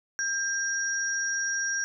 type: tone pair together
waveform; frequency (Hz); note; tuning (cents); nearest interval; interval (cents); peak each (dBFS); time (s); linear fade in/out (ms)
sine; 1598 / 5695; G6 / F8; +33 / +33; octave + minor seventh; 2200; -28 / -30; 0.19-1.84; 0
effects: none